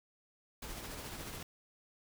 pink noise with tremolo, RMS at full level -43 dBFS, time 0.62-1.43 s, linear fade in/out 5 ms, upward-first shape triangle, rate 14 Hz, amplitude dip 40%, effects none

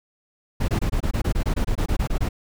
brown noise bursts, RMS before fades -21 dBFS, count 16, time 0.6-2.289 s, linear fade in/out 10 ms, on 84 ms, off 23 ms, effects none

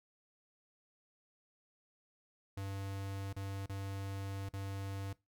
square tone with dropouts, 98 Hz, G2, in tune, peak -40 dBFS, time 2.57-5.13 s, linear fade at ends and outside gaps 5 ms, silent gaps 3.329-3.363 / 3.661-3.694 / 4.49-4.535 s, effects noise-tail reverb RT60 0.2 s tail -19 dB re dry

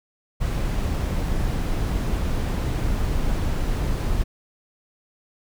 brown noise, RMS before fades -23 dBFS, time 0.4-4.24 s, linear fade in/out 20 ms, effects none

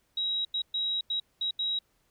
sine tone bursts at uneven times, 3839 Hz, B7, 50 cents flat, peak -27 dBFS, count 6, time 0.17-0.45 / 0.54-0.62 / 0.74-1.01 / 1.1-1.2 / 1.41-1.51 / 1.59-1.79 s, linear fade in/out 5 ms, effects pink hiss -71 dBFS RMS until 2.1 s

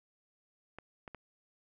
clicks, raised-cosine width 0.5 ms, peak -30 dBFS, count 3, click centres 0.786 / 1.078 / 1.147 s, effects none

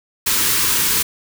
white band-stop noise, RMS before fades -17 dBFS, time 0.26-1.03 s, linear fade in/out 10 ms, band 510 to 890 Hz, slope 96 dB/octave, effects none

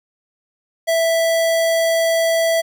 square tone, 659.3 Hz, E5, in tune, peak -15 dBFS, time 0.87-2.62 s, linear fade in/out 20 ms, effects none

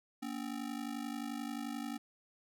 square ring-modulated tone, 260 Hz, C4, 11 cents flat, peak -36 dBFS, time 0.22-1.98 s, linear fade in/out 10 ms, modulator 25.7 Hz, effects none

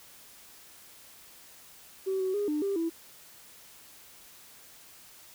sine tone with pitch steps, 382.5 / 375.9 / 410.3 / 300.2 / 396.3 / 330.7 Hz, G4 / F#4 / G#4 / D4 / G4 / E4, -42 / +27 / -21 / +38 / +19 / +6 cents, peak -26 dBFS, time 2.06-2.9 s, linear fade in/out 20 ms, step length 140 ms, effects tanh soft clip ceiling -22 dBFS + white hiss -53 dBFS RMS until 5.34 s

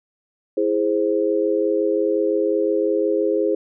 sine chord, E augmented, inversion none, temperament equal, 329.6 / 415.3 / 523.3 Hz, E4 / G#4 / B#4, 0 / 0 / 0 cents, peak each -22 / -20 / -22 dBFS, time 0.57-3.55 s, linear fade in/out 5 ms, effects none

